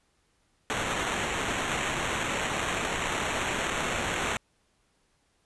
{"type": "noise with sample-and-hold", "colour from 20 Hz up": "white", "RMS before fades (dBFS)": -30, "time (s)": [0.7, 4.37], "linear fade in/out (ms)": 0, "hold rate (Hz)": 4900, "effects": ["pink hiss -70 dBFS RMS until 5.45 s", "resampled to 24000 Hz"]}